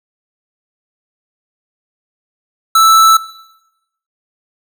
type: tone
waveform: square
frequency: 1318.5 Hz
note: E6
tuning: in tune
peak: -6 dBFS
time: 2.75-3.17 s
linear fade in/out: 5 ms
effects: noise-tail reverb RT60 0.9 s tail -18 dB re dry